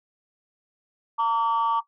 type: tone pair together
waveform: sine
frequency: 913 / 1148.1 Hz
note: A#5 / D6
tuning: -36 / -40 cents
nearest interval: major third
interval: 396 cents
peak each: -21 dBFS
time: 1.18-1.81 s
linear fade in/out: 20 ms
effects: noise-tail reverb RT60 0.1 s tail -17 dB re dry + tanh soft clip ceiling -16 dBFS